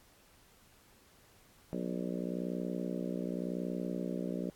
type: harmonic tone with a mistuned harmonic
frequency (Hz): 60.9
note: B1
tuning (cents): -24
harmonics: 3 / 4 / 5 / 6 / 7 / 8 / 9 / 10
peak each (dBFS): -38 / -40 / -42 / -44 / -45 / -46 / -47 / -48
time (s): 1.73-4.5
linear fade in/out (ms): 0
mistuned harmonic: 10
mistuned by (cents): -22
effects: pink hiss -63 dBFS RMS until 4.55 s + AAC 64 kbps